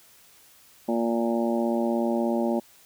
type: harmonic tone with a mistuned harmonic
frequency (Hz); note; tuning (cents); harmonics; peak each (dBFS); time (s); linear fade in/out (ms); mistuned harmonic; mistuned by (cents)
116.54; A#2; 0; 2 / 3 / 4 / 5 / 6 / 7 / 8; -25 / -28 / -37 / -29 / -38 / -34 / -40; 0.88-2.6; 10; 8; -40
effects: white hiss -55 dBFS RMS until 2.85 s